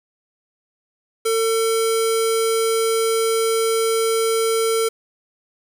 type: tone with low-pass filter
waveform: square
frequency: 450 Hz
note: A4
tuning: 39 cents sharp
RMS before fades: -19 dBFS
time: 1.25-4.89 s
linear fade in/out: 10 ms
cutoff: 11000 Hz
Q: 3.4
effects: 7-bit